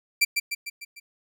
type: tone with echo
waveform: sawtooth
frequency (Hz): 2349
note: D7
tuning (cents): 0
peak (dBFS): -13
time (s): 0.21-0.25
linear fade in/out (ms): 10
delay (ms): 150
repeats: 5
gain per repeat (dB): -5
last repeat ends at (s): 1
effects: none